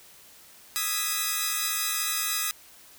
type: chord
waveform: 5% pulse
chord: E major seventh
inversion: third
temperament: equal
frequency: 1244.5 / 1318.5 / 1661.2 / 1975.5 Hz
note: D#6 / E6 / G#6 / B6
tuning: 0 / 0 / 0 / 0 cents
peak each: -18 / -22 / -22 / -21 dBFS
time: 0.76-2.51 s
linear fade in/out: 0 ms
effects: white hiss -52 dBFS RMS until 2.98 s